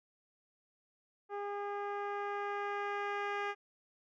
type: tone with low-pass filter sweep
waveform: 10% pulse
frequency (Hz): 406.7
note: G#4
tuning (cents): -36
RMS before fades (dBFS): -38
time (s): 1.29-3.55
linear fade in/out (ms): 50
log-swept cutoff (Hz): 850 to 2300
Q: 0.83
effects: none